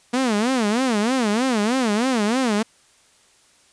sawtooth tone with vibrato, 233.3 Hz, A#3, 2 cents sharp, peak -14 dBFS, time 0.13-2.63 s, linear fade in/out 10 ms, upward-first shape sine, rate 3.2 Hz, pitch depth 230 cents each way, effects white hiss -56 dBFS RMS until 3.72 s + resampled to 22050 Hz

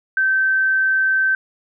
sine tone, 1548 Hz, G6, 22 cents flat, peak -14 dBFS, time 0.17-1.35 s, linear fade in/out 2 ms, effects none

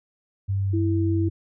sine tone with pitch glide, 98 to 95.27 Hz, G2 to G2, 0 to -49 cents, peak -21 dBFS, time 0.48-1.3 s, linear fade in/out 20 ms, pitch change -49 cents, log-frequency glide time 0.6-1.03 s
sine tone, 329.6 Hz, E4, in tune, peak -23 dBFS, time 0.73-1.29 s, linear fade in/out 10 ms
effects none

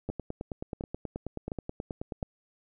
two click trains, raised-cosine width 2 ms, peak -20 / -21 dBFS, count 4 / 21, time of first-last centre 0.1-2.228 / 0.09-2.229 s, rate 1.41 / 9.35 Hz, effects none

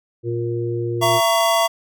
harmonic tone, 117.4 Hz, A#2, 13 cents sharp, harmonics 1 / 3 / 4, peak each -24 / -23 / -29 dBFS, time 0.23-1.21 s, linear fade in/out 50 ms
square chord, A# diminished, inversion second, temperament just, 671.3 / 932.3 / 1118.8 Hz, E5 / A#5 / C#6, +31 / 0 / +16 cents, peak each -18 / -22 / -22 dBFS, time 1.01-1.68 s, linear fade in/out 20 ms
effects none

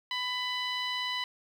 15% pulse tone with low-pass filter, 997 Hz, B5, 16 cents sharp, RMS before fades -33 dBFS, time 0.11-1.24 s, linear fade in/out 2 ms, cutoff 3900 Hz, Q 1.9, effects 9-bit

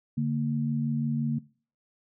sine tone pair together, 144.18 / 230 Hz, D3 / A#3, -32 / -23 cents, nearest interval minor sixth, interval 809 cents, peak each -27 dBFS, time 0.17-1.39 s, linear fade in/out 10 ms, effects noise-tail reverb RT60 0.4 s tail -20 dB re dry

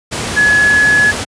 sine tone in noise, 1696 Hz, G#6, 36 cents sharp, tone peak -7 dBFS, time 0.36-1.12 s, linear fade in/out 20 ms, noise pink, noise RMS -19 dBFS, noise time 0.11-1.25 s, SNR +9 dB, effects high-pass 80 Hz 12 dB/octave + resampled to 22050 Hz

